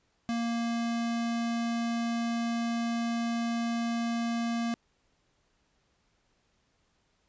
square tone, 233.1 Hz, A#3, in tune, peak -29 dBFS, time 0.29-4.74 s, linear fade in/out 0 ms, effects pink hiss -72 dBFS RMS until 7.28 s + resampled to 16000 Hz

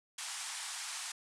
white band-pass noise, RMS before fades -42 dBFS, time 0.18-1.12 s, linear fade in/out 5 ms, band 750 to 9700 Hz, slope 48 dB/octave, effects none

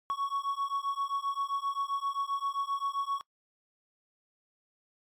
triangle beating tone pair, 1108.7 / 1116.3 Hz, C#6 / C#6, 0 / +12 cents, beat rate 7.6 Hz, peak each -31 dBFS, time 0.1-3.21 s, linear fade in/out 0 ms, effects noise-tail reverb RT60 0.1 s tail -23 dB re dry + MP3 96 kbps

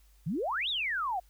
sine exponential two-way sweep, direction up then down, 138.59 to 3922 to 691 Hz, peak -29 dBFS, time 0.26-1.2 s, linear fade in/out 10 ms, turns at 0.69 s, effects added 50 Hz sine -58 dBFS peak until 1.29 s + white hiss -68 dBFS RMS until 1.29 s

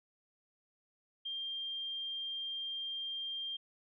sine tone, 3190 Hz, G7, 30 cents sharp, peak -37 dBFS, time 1.25-3.57 s, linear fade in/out 10 ms, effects none

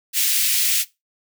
white high-pass noise, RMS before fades -19 dBFS, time 0.13-0.85 s, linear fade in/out 50 ms, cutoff 2100 Hz, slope 24 dB/octave, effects noise-tail reverb RT60 0.2 s tail -18 dB re dry

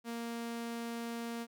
sawtooth tone, 233.1 Hz, A#3, in tune, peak -34 dBFS, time 0.04-1.47 s, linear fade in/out 50 ms, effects none

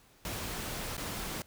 pink noise with dropouts, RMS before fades -38 dBFS, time 0.25-1.42 s, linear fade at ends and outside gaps 1 ms, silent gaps 0.968-0.978 s, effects pink hiss -62 dBFS RMS until 1.46 s

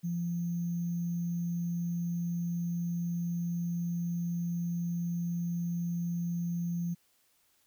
sine tone with sample-and-hold, 172 Hz, F3, 26 cents flat, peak -30 dBFS, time 0.03-6.95 s, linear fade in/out 20 ms, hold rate 6300 Hz, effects white hiss -70 dBFS RMS until 7.66 s

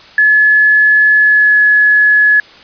sine tone with pitch glide, 1711 to 1699.2 Hz, A6 to G#6, -49 to +39 cents, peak -5 dBFS, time 0.18-2.4 s, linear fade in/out 2 ms, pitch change -12 cents, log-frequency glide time 1.14-1.59 s, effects white hiss -38 dBFS RMS until 2.63 s + resampled to 11025 Hz

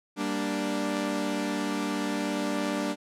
sawtooth chord, G minor, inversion none, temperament equal, 196 / 233.1 / 293.7 Hz, G3 / Bb3 / D4, 0 / 0 / 0 cents, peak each -29 / -30 / -26 dBFS, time 0.16-2.96 s, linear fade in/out 50 ms, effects low-pass 10000 Hz 12 dB/octave

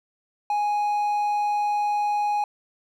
triangle tone, 830 Hz, G#5, 1 cent flat, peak -19 dBFS, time 0.5-2.44 s, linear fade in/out 2 ms, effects none

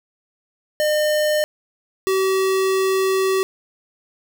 square tone pair in turn, 606 / 381.8 Hz, D#5 / G4, -46 / -46 cents, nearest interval minor sixth, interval 800 cents, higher first, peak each -17 dBFS, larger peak neither, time 0.8-1.44 / 2.07-3.43 s, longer second, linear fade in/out 0 ms, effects none

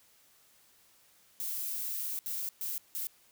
violet noise bursts at uneven times, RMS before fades -36 dBFS, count 4, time 1.4-2.19 / 2.26-2.49 / 2.61-2.78 / 2.95-3.07 s, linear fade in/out 0 ms, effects white hiss -64 dBFS RMS until 3.31 s

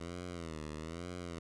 10% pulse tone with vibrato, 82.41 Hz, E2, in tune, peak -33 dBFS, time 0-1.39 s, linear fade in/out 5 ms, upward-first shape sine, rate 1.1 Hz, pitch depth 140 cents each way, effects resampled to 22050 Hz

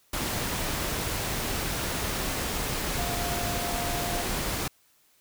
sine tone in noise, 700 Hz, F5, 4 cents sharp, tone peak -34 dBFS, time 2.98-4.22 s, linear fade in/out 5 ms, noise pink, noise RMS -30 dBFS, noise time 0.13-4.68 s, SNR -7 dB, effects white hiss -64 dBFS RMS until 5.2 s

